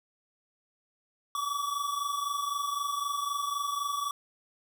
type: tone pair together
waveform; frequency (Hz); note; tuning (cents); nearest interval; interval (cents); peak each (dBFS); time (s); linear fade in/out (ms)
square; 1138.1 / 1162; C#6 / D6; +45 / -19; unison; 36; -32 / -36; 1.35-4.11; 2
effects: none